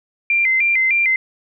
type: tone with vibrato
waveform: sine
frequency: 2217 Hz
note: C#7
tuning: in tune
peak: -13 dBFS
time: 0.3-1.16 s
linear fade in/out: 2 ms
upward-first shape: square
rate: 3.3 Hz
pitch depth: 120 cents each way
effects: none